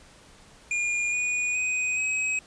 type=tone with pitch steps; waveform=square; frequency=2421 / 2460 / 2501 / 2541 Hz; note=D#7 / D#7 / D#7 / D#7; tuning=-48 / -20 / +8 / +36 cents; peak=-25 dBFS; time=0.71-2.39 s; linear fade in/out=2 ms; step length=420 ms; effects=pink hiss -53 dBFS RMS until 2.46 s + resampled to 22050 Hz